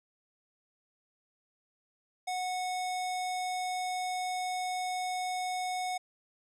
square tone with low-pass filter, 734 Hz, F#5, 14 cents flat, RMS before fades -34 dBFS, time 2.27-5.98 s, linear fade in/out 10 ms, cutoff 8700 Hz, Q 1.3, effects none

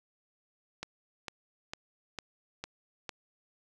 click train, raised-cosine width 0.2 ms, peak -20 dBFS, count 6, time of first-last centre 0.83-3.092 s, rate 2.21 Hz, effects none

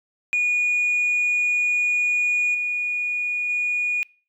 sine tone with level steps, 2451 Hz, D#7, 27 cents flat, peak -16 / -21 / -19 dBFS, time 0.33-4.03 s, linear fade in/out 0 ms, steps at 2.54 / 3.49 s, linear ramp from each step 10 ms, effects noise-tail reverb RT60 0.4 s tail -26 dB re dry + tanh soft clip ceiling -16 dBFS

